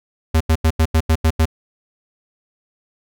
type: tone bursts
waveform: square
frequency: 80.1 Hz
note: E2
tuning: 49 cents flat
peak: -12 dBFS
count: 8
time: 0.34-1.456 s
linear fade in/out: 10 ms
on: 66 ms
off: 84 ms
effects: none